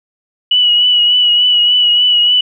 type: tone with vibrato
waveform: sine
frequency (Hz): 2936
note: F#7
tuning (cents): -14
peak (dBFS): -7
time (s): 0.51-2.41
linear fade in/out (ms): 5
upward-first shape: triangle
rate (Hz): 3.4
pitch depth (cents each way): 33
effects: none